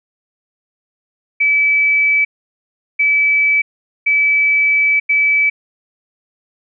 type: tone bursts at uneven times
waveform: sine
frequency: 2300 Hz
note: D7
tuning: 37 cents flat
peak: -10 dBFS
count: 4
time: 1.4-2.25 / 2.99-3.62 / 4.06-5 / 5.09-5.5 s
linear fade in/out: 10 ms
effects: none